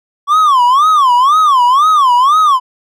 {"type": "tone with vibrato", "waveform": "triangle", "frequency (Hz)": 1108.7, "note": "C#6", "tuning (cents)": 0, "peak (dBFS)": -4, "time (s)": [0.27, 2.6], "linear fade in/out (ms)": 50, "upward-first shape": "sine", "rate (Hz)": 2, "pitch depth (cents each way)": 240, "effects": []}